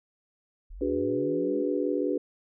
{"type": "linear sweep", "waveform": "sine", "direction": "up", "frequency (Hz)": [33.13, 221.5], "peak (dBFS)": -39, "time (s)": [0.7, 1.63], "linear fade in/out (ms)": 10}
{"type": "chord", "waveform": "sine", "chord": "G# half-diminished seventh", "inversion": "second", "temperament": "equal with one note detuned", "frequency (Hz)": [290.5, 370, 415.3, 493.9], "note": ["D4", "F#4", "G#4", "B4"], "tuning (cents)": [-19, 0, 0, 0], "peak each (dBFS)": [-29, -30, -32, -31], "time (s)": [0.81, 2.18], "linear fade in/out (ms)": 5}
{"effects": []}